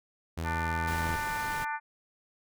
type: tone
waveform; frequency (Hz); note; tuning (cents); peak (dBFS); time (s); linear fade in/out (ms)
sawtooth; 82.41; E2; 0; -28; 0.37-1.16; 10
type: harmonic tone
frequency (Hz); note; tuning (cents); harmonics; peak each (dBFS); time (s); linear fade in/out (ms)
296.5; D4; +17; 3 / 4 / 5 / 6 / 7 / 8; -33 / -41 / -37 / -39 / -46 / -46; 0.43-1.8; 50
type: noise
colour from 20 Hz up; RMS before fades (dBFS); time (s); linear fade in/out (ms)
pink; -40; 0.87-1.65; 10
effects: none